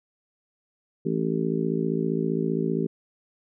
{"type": "harmonic tone", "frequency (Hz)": 55.2, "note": "A1", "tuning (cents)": 6, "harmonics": [3, 4, 5, 6, 7, 8], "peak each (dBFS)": [-28, -29, -30, -38, -28, -34], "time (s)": [1.05, 2.87], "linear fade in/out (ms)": 10, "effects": []}